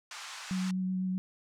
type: band-pass noise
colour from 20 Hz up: pink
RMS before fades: -44 dBFS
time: 0.11-0.71 s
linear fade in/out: 2 ms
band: 930 to 8000 Hz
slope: 24 dB/octave
type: tone with vibrato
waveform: sine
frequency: 186 Hz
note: F#3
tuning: 9 cents sharp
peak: -29 dBFS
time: 0.51-1.18 s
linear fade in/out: 0 ms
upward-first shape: sine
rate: 8 Hz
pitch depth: 11 cents each way
effects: none